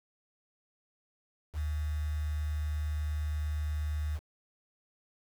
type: tone with quantisation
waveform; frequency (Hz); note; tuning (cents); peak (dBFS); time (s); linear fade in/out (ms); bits
sine; 75.7; D#2; -47; -30; 1.53-4.2; 50; 8
effects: none